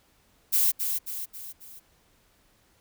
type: noise with echo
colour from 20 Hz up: violet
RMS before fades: -22 dBFS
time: 0.52-0.72 s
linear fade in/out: 20 ms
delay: 270 ms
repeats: 4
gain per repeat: -6 dB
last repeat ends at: 1.8 s
effects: pink hiss -64 dBFS RMS until 2.8 s